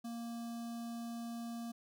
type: tone with notch filter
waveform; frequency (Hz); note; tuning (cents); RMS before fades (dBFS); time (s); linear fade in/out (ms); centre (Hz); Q
square; 233.3; A#3; +2; -43; 0.04-1.72; 10; 2100; 0.98
effects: none